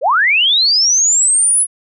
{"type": "linear sweep", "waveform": "sine", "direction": "up", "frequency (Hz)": [450, 10440], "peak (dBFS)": -9, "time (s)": [0.01, 1.67], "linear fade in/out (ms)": 50, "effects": []}